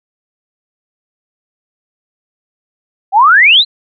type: exponential sweep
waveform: sine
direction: up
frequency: 740 to 4233 Hz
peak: -3 dBFS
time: 3.12-3.65 s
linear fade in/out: 50 ms
effects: none